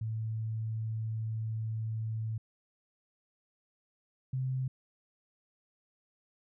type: tone pair in turn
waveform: sine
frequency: 110.8 / 130.08 Hz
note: A2 / C3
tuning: +13 / -10 cents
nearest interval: minor third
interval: 277 cents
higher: second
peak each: -32 / -30 dBFS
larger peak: second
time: 0.01-2.38 / 4.33-4.68 s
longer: first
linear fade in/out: 5 ms
effects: none